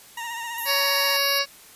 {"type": "tone with vibrato", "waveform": "20% pulse", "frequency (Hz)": 932.3, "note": "A#5", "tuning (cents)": 0, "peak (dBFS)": -25, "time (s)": [0.17, 1.17], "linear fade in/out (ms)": 5, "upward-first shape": "triangle", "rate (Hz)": 15, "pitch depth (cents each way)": 52}
{"type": "band-pass noise", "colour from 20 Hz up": "white", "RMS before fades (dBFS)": -33, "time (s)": [0.58, 1.39], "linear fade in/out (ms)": 2, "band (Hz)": [11000, 13000], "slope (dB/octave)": 96}
{"type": "harmonic tone", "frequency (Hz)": 559, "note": "C#5", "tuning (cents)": 14, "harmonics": [1, 2, 3, 4, 5, 7, 8, 9, 10], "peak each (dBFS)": [-29, -29, -29, -29, -29, -29, -29, -29, -29], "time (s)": [0.65, 1.46], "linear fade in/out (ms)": 50}
{"effects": ["white hiss -48 dBFS RMS until 1.75 s", "resampled to 32000 Hz"]}